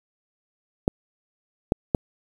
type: clicks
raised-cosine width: 2 ms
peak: -5 dBFS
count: 3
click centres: 0.879 / 1.721 / 1.948 s
effects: 7-bit